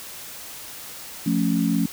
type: chord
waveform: sine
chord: F augmented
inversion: none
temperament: equal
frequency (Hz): 174.61 / 220 / 277.2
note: F3 / A3 / C#4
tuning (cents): 0 / 0 / 0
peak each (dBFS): -23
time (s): 1.26-1.86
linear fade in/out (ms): 5
effects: white hiss -38 dBFS RMS until 1.92 s